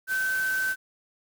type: tone in noise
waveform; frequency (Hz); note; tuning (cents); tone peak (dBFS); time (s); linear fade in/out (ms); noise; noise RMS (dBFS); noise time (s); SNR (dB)
sine; 1536; G6; -36; -24; 0.07-0.76; 50; white; -38; 0.07-0.76; +11
effects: none